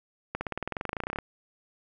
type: accelerating click train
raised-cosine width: 0.5 ms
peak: -16 dBFS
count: 21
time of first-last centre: 0.35-1.187 s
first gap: 60 ms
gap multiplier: 0.96
effects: none